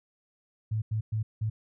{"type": "tone bursts at uneven times", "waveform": "sine", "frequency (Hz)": 109.1, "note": "A2", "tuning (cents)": -14, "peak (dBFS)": -26, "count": 4, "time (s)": [[0.71, 0.82], [0.91, 1.01], [1.12, 1.23], [1.41, 1.5]], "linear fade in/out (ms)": 10, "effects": []}